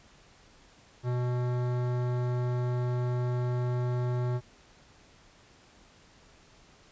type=tone with hard clipping; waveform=sine; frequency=123.47 Hz; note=B2; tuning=in tune; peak=-29 dBFS; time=1.03-4.41 s; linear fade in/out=50 ms; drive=17 dB; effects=pink hiss -58 dBFS RMS until 6.91 s + resampled to 16000 Hz